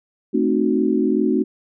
sine chord, A diminished seventh, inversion none, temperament equal with one note detuned, 220 / 261.6 / 306.7 / 370 Hz, A3 / C4 / Eb4 / Gb4, 0 / 0 / -25 / 0 cents, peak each -21 dBFS, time 0.33-1.44 s, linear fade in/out 20 ms, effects none

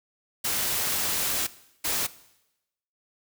white noise bursts at uneven times, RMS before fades -27 dBFS, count 2, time 0.44-1.47 / 1.84-2.07 s, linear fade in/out 10 ms, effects noise-tail reverb RT60 0.9 s tail -18 dB re dry

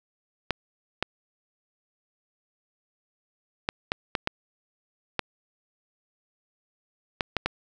clicks, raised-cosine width 0.3 ms, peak -8 dBFS, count 10, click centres 0.507 / 1.026 / 3.689 / 3.919 / 4.152 / 4.274 / 5.193 / 7.208 / 7.367 / 7.46 s, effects none

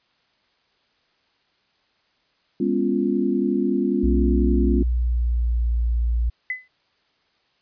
sine chord, C# dominant seventh, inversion second, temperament equal with one note detuned, 203 / 246.9 / 277.2 / 349.2 Hz, G#3 / B3 / C#4 / E#4, -39 / 0 / 0 / 0 cents, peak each -24 dBFS, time 2.6-4.83 s, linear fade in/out 5 ms
sine tone with pitch glide, 61.74 to 58.34 Hz, B1 to A#1, 0 to +2 cents, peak -18 dBFS, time 4.03-6.3 s, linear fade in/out 10 ms, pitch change -98 cents, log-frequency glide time 4.16-5.7 s
sine tone with exponential decay, 2016 Hz, B6, 35 cents sharp, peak -20 dBFS, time 6.5-6.68 s, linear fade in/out 2 ms, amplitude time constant 38 ms
effects white hiss -65 dBFS RMS until 7.61 s + resampled to 11025 Hz

